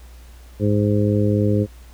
harmonic tone, 103.83 Hz, G#2, in tune, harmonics 1 / 2 / 3 / 4 / 5, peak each -18 / -21 / -23 / -24 / -25 dBFS, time 0.59-1.67 s, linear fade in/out 50 ms, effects added 60 Hz sine -40 dBFS peak until 1.93 s + pink hiss -51 dBFS RMS until 1.93 s

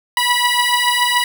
15% pulse beating tone pair, 973 / 980 Hz, B5 / B5, -26 / -14 cents, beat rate 7 Hz, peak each -10 dBFS, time 0.17-1.24 s, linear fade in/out 2 ms, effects none

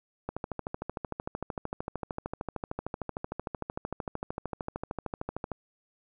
click train, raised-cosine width 1 ms, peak -19 dBFS, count 70, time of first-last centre 0.29-5.517 s, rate 13.2 Hz, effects none

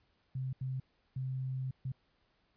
sine tone bursts at uneven times, 130.81 Hz, C3, in tune, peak -34 dBFS, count 4, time 0.35-0.53 / 0.61-0.8 / 1.16-1.71 / 1.85-1.92 s, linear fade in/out 5 ms, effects pink hiss -74 dBFS RMS until 2.56 s + resampled to 11025 Hz

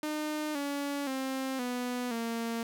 sawtooth tone with pitch steps, 304.2 / 283.8 / 264.8 / 247.1 / 230.5 Hz, D#4 / C#4 / C4 / B3 / A#3, -39 / +41 / +21 / +1 / -19 cents, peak -28 dBFS, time 0.03-2.63 s, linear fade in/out 2 ms, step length 520 ms, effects none

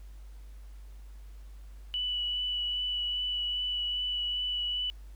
sine tone with vibrato, 2960 Hz, F#7, in tune, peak -29 dBFS, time 1.94-4.9 s, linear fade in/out 0 ms, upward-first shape triangle, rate 2.5 Hz, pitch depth 14 cents each way, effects added 50 Hz sine -44 dBFS peak until 5.15 s + pink hiss -64 dBFS RMS until 5.15 s

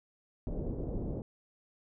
pink low-pass noise, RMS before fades -36 dBFS, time 0.47-1.22 s, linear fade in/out 2 ms, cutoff 530 Hz, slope 24 dB/octave, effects none

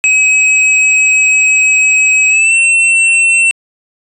square tone with pitch glide, 2549 to 2699 Hz, D#7 to E7, +41 to +40 cents, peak -7 dBFS, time 0.04-3.51 s, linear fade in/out 0 ms, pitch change +99 cents, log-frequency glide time 2.29-2.54 s, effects resampled to 24000 Hz

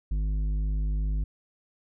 sine tone with tanh clipping, 51.3 Hz, G#1, 21 cents flat, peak -26 dBFS, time 0.11-1.24 s, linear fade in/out 5 ms, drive 9 dB, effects none

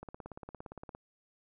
click train, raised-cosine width 1 ms, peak -30 dBFS, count 17, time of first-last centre 0.03-0.95 s, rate 17.4 Hz, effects none

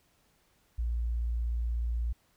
sine tone, 58.27 Hz, A#1, in tune, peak -28 dBFS, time 0.78-2.13 s, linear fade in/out 10 ms, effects pink hiss -69 dBFS RMS until 2.36 s

